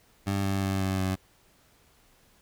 20% pulse tone with pitch steps, 98.7 / 97.57 / 96.45 / 95.34 / 94.24 Hz, G2 / G2 / G2 / G2 / F#2, +12 / -8 / -28 / -48 / +32 cents, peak -21 dBFS, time 0.26-1.16 s, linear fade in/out 20 ms, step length 180 ms, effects pink hiss -62 dBFS RMS until 2.41 s

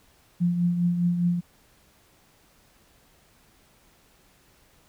sine tone with tremolo, 174.61 Hz, F3, in tune, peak -18 dBFS, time 0.4-1.41 s, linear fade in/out 20 ms, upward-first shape triangle, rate 4.9 Hz, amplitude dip 55%, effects pink hiss -60 dBFS RMS until 4.88 s

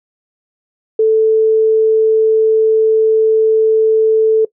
sine tone, 440 Hz, A4, in tune, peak -7 dBFS, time 0.99-4.45 s, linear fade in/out 5 ms, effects noise-tail reverb RT60 0.1 s tail -21 dB re dry

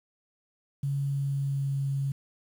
sine tone with pitch glide, 139.7 to 137.78 Hz, C#3 to C#3, +14 to -10 cents, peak -26 dBFS, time 0.83-2.12 s, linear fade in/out 5 ms, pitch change -24 cents, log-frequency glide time 1.02-1.84 s, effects 9-bit

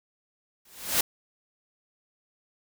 white noise with exponential growth, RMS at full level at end -20 dBFS, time 0.65-1.01 s, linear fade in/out 5 ms, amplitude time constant 78 ms, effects none

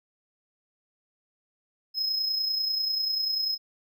triangle tone with amplitude modulation, 5130 Hz, E8, 48 cents flat, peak -22 dBFS, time 1.94-3.58 s, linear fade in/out 50 ms, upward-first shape sine, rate 30.2 Hz, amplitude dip 45%, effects none

